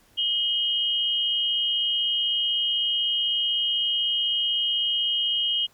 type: tone pair together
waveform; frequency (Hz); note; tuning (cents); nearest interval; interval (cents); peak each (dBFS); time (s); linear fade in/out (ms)
sine; 2898 / 3182; F#7 / G7; -37 / +25; major second; 162; -24; 0.17-5.67; 20
effects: pink hiss -59 dBFS RMS until 5.73 s + MP3 96 kbps